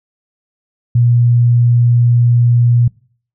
sine tone, 120 Hz, B2, 49 cents flat, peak -7 dBFS, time 0.95-2.88 s, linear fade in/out 5 ms, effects noise-tail reverb RT60 0.5 s tail -24 dB re dry

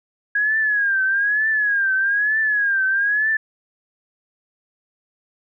sine tone with vibrato, 1648 Hz, G#6, 14 cents flat, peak -16 dBFS, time 0.35-3.37 s, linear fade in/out 5 ms, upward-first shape triangle, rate 1.1 Hz, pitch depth 130 cents each way, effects none

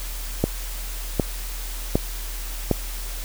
click train, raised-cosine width 2 ms, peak -4 dBFS, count 4, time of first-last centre 0.44-2.713 s, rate 1.32 Hz, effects added 40 Hz sine -29 dBFS peak until 3.24 s + white hiss -36 dBFS RMS until 3.24 s

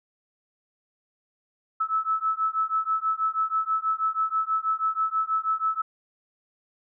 sine beating tone pair, 1302 / 1308.2 Hz, E6 / E6, -22 / -14 cents, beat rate 6.2 Hz, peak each -26 dBFS, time 1.8-5.82 s, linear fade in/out 10 ms, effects none

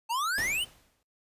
square exponential sweep, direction up, 877 to 3136 Hz, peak -28 dBFS, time 0.09-0.65 s, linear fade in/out 20 ms
pink noise with exponential decay, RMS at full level -36 dBFS, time 0.38-1.03 s, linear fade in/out 1 ms, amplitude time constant 140 ms
effects noise-tail reverb RT60 0.3 s tail -25 dB re dry + resampled to 32000 Hz

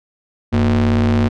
square ring-modulated tone, 67.8 Hz, C#2, 38 cents flat, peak -10 dBFS, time 0.52-1.29 s, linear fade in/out 20 ms, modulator 165 Hz, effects low-pass 4000 Hz 12 dB/octave

